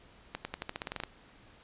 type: accelerating click train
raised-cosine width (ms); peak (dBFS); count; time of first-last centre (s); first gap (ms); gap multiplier
0.3; -19; 12; 0.35-1.036; 100; 0.9
effects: pink hiss -58 dBFS RMS until 1.63 s + resampled to 8000 Hz